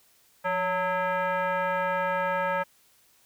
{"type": "tone with frequency modulation", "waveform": "sine", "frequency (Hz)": 174.61, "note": "F3", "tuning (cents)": 0, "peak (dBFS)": -24, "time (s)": [0.44, 2.64], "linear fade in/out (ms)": 20, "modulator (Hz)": 734, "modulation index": 2.1, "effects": ["white hiss -62 dBFS RMS until 3.25 s"]}